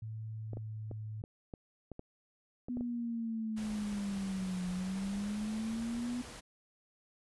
sine tone with pitch glide, 110.1 to 108.08 Hz, A2 to A2, +2 to -30 cents, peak -39 dBFS, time 0.02-1.22 s, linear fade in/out 5 ms, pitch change -32 cents, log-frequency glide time 0.28-0.96 s
clicks, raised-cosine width 2 ms, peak -30 dBFS, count 10, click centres 0.533 / 0.571 / 0.913 / 1.239 / 1.538 / 1.917 / 1.994 / 2.685 / 2.771 / 2.809 s
sine linear two-way sweep, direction down then up, 246.9 to 179.3 to 246.9 Hz, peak -34 dBFS, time 2.69-6.22 s, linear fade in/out 10 ms, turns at 4.68 s
pink noise, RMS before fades -48 dBFS, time 3.56-6.41 s, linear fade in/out 20 ms
effects resampled to 24000 Hz

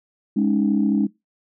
sine chord, Ab suspended fourth, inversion none, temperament equal, 207.7 / 277.2 / 311.1 Hz, Ab3 / Db4 / Eb4, 0 / 0 / 0 cents, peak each -18 / -21 / -23 dBFS, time 0.36-1.07 s, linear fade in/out 10 ms, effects noise-tail reverb RT60 0.2 s tail -21 dB re dry + tanh soft clip ceiling -8 dBFS

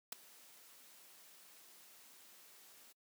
white noise with ADSR envelope, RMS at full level -38 dBFS, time 0.12-2.93 s, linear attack 5 ms, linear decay 8 ms, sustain -23 dB, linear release 15 ms, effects noise-tail reverb RT60 0.1 s tail -25 dB re dry + high-pass 200 Hz 12 dB/octave

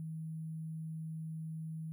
sine tone with sample-and-hold, 159.6 Hz, D#3, 44 cents sharp, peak -39 dBFS, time 0-1.92 s, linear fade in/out 0 ms, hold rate 11025 Hz, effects none

